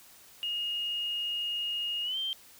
sine tone with pitch glide, 2857 to 3152 Hz, F7 to G7, +39 to +9 cents, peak -30 dBFS, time 0.43-2.33 s, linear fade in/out 0 ms, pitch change +170 cents, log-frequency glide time 2.03-2.18 s, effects white hiss -55 dBFS RMS until 2.59 s

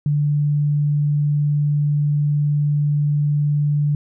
sine tone, 146.83 Hz, D3, in tune, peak -15 dBFS, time 0.06-3.95 s, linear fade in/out 2 ms, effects none

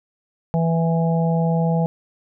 harmonic tone, 165.3 Hz, E3, 5 cents sharp, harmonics 1 / 3 / 4 / 5, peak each -17 / -26 / -27 / -28 dBFS, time 0.54-1.86 s, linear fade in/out 0 ms, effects none

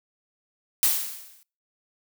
blue noise with exponential decay, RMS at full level -18 dBFS, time 0.83-1.43 s, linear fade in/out 0 ms, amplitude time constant 130 ms, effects noise-tail reverb RT60 0.4 s tail -26 dB re dry

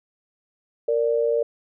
sine tone pair together, 464.2 / 586 Hz, A#4 / D5, -7 / -4 cents, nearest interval major third, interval 403 cents, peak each -20 / -23 dBFS, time 0.88-1.43 s, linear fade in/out 5 ms, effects none

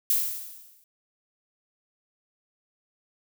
violet noise with exponential decay, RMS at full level -21 dBFS, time 0.1-0.84 s, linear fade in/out 2 ms, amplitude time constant 160 ms, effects none

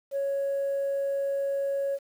sine tone, 554.4 Hz, C#5, in tune, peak -24 dBFS, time 0.11-1.99 s, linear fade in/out 50 ms, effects tanh soft clip ceiling -23 dBFS + 9-bit

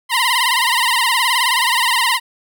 15% pulse tone with vibrato, 981 Hz, B5, 12 cents flat, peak -7 dBFS, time 0.09-2.2 s, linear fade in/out 50 ms, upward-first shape sine, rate 19 Hz, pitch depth 120 cents each way, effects none

